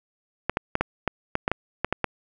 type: clicks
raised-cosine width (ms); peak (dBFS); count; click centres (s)
0.5; -7; 11; 0.496 / 0.571 / 0.754 / 0.81 / 1.077 / 1.354 / 1.479 / 1.516 / 1.846 / 1.926 / 2.043
effects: none

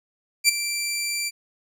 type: tone with ADSR envelope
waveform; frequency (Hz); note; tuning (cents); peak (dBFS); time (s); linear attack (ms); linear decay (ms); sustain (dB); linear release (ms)
15% pulse; 2349; D7; 0; -5; 0.44-1.31; 46; 14; -13; 34
effects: none

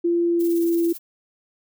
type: tone with pitch glide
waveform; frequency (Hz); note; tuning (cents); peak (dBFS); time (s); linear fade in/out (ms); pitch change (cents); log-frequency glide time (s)
sine; 342.9 to 338; F4 to E4; -32 to +43; -17; 0.04-0.93; 10; -25; 0.25-0.66
type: noise with tremolo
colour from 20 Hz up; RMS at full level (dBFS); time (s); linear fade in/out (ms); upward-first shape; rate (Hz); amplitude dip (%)
violet; -35; 0.39-0.99; 20; sine; 18; 55
effects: none

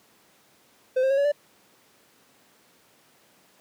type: tone with pitch steps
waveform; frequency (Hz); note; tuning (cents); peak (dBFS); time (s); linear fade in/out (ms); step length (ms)
triangle; 514 / 530.6 / 547.7 / 565.4 / 583.6; C5 / C5 / C#5 / C#5 / D5; -31 / +24 / -21 / +34 / -11; -17; 0.96-1.32; 10; 72
effects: pink hiss -59 dBFS RMS until 3.6 s + high-pass 200 Hz 12 dB/octave

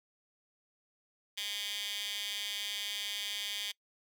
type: tone with high-pass filter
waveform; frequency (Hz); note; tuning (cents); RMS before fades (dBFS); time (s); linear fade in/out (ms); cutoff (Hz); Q
15% pulse; 204.4; G#3; -27; -38; 1.37-3.72; 10; 3000; 3.2
effects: noise-tail reverb RT60 0.1 s tail -23 dB re dry

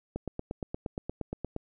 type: click train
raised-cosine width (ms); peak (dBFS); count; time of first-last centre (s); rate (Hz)
2; -20; 13; 0.16-1.564; 8.55
effects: none

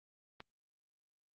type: click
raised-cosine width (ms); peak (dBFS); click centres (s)
0.3; -30; 0.404
effects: Opus 32 kbps

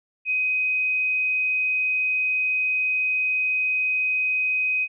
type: tone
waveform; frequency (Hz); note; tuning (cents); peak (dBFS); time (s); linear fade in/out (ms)
sine; 2514; D#7; +17; -20; 0.25-4.88; 50
effects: none

